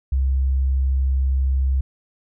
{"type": "tone", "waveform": "sine", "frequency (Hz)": 66.4, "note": "C2", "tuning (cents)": 26, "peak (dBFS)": -16, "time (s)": [0.12, 1.81], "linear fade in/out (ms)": 5, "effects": []}